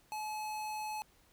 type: tone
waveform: square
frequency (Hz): 856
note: A5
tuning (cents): -48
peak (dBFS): -38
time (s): 0.12-1.02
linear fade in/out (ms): 0
effects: pink hiss -67 dBFS RMS until 1.32 s